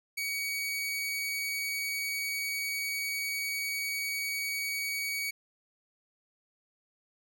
sawtooth tone, 2255 Hz, C#7, 29 cents sharp, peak -28 dBFS, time 0.17-5.31 s, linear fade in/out 10 ms, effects none

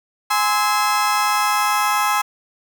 35% pulse chord, Ab augmented, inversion none, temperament just, 830.6 / 1038.3 / 1297.8 Hz, Ab5 / C6 / E6, 0 / -14 / -27 cents, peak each -19 dBFS, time 0.3-2.22 s, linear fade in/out 10 ms, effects none

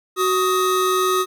square tone pair together, 372.2 / 1254 Hz, F#4 / D#6, +10 / +13 cents, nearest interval octave + major sixth, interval 2103 cents, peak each -20 dBFS, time 0.16-1.26 s, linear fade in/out 50 ms, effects none

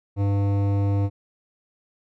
triangle tone with hard clipping, 100 Hz, G2, 35 cents sharp, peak -21 dBFS, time 0.16-1.1 s, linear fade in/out 50 ms, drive 18 dB, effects none

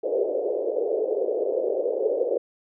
pink band-pass noise, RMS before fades -25 dBFS, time 0.03-2.38 s, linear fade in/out 10 ms, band 410 to 550 Hz, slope 48 dB/octave, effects none

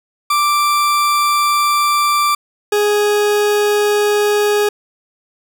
40% pulse tone pair in turn, 1174.7 / 415.3 Hz, D6 / G#4, 0 / 0 cents, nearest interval octave + tritone, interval 1800 cents, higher first, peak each -11 dBFS, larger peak neither, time 0.3-2.35 / 2.72-4.69 s, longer first, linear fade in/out 5 ms, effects none

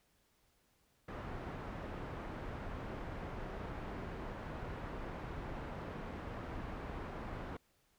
pink low-pass noise, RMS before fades -44 dBFS, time 1.08-7.57 s, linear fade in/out 5 ms, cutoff 1500 Hz, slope 12 dB/octave, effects pink hiss -74 dBFS RMS until 7.98 s

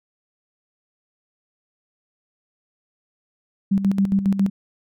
sine tone with tremolo, 196 Hz, G3, in tune, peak -14 dBFS, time 3.71-4.5 s, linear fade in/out 10 ms, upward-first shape square, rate 7.3 Hz, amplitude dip 65%, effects none

